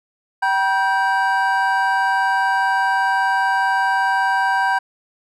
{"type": "tone cluster", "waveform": "triangle", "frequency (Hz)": [771, 964, 1569], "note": ["G5", "B5", "G6"], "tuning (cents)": [-29, -42, 1], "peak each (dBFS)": -18, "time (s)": [0.42, 4.79], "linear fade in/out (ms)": 10, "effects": []}